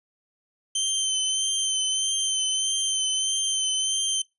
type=tone with vibrato; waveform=20% pulse; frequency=3100 Hz; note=G7; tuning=20 cents flat; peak=-17 dBFS; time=0.75-4.22 s; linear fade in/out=5 ms; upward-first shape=sine; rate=1.6 Hz; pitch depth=27 cents each way; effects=noise-tail reverb RT60 0.2 s tail -22 dB re dry + resampled to 24000 Hz